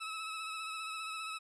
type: tone with vibrato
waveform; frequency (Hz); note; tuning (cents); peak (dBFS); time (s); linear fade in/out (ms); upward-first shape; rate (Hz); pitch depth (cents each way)
20% pulse; 1297; E6; -28; -34; 0-1.39; 20; sine; 15; 28
effects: resampled to 22050 Hz